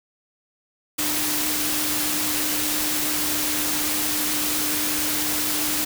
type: tone in noise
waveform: sine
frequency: 301.7 Hz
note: D4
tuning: 47 cents sharp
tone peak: -31 dBFS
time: 0.98-5.85 s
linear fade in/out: 10 ms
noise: white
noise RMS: -24 dBFS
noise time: 0.98-5.85 s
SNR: -10 dB
effects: none